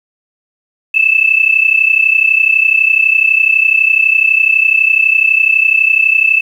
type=tone pair together; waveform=sine; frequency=2612 / 2644 Hz; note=E7 / E7; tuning=-17 / +5 cents; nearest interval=unison; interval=22 cents; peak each=-10 dBFS; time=0.94-6.41 s; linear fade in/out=10 ms; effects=7-bit